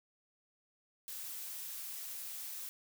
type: noise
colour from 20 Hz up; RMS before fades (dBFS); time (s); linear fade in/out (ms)
blue; -44; 1.08-2.69; 0
effects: none